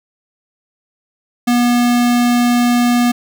square tone, 241.9 Hz, B3, 36 cents flat, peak -11 dBFS, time 1.47-3.12 s, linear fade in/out 10 ms, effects none

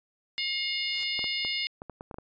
harmonic tone, 716 Hz, F5, 43 cents sharp, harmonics 3 / 4 / 5 / 6 / 7, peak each -33 / -34 / -35 / -36 / -36 dBFS, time 0.38-1.67 s, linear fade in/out 0 ms
white noise with exponential growth, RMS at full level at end -43 dBFS, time 0.66-1.04 s, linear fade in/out 5 ms, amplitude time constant 82 ms
clicks, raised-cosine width 1 ms, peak -26 dBFS, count 9, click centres 1.192 / 1.242 / 1.449 / 1.819 / 1.897 / 2.009 / 2.112 / 2.143 / 2.185 s
effects resampled to 16000 Hz

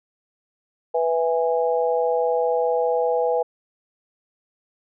sine chord, E major, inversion second, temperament just, 494.4 / 659.3 / 824.1 Hz, B4 / E5 / G#5, +2 / 0 / -14 cents, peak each -20 / -25 / -25 dBFS, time 0.94-3.43 s, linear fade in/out 10 ms, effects none

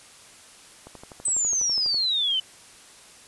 click train, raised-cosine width 1 ms, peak -27 dBFS, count 14, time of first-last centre 0.87-1.944 s, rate 12.1 Hz
sine exponential sweep, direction down, 8230 to 3000 Hz, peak -21 dBFS, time 1.25-2.4 s, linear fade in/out 5 ms
effects white hiss -49 dBFS RMS until 3.27 s + resampled to 24000 Hz

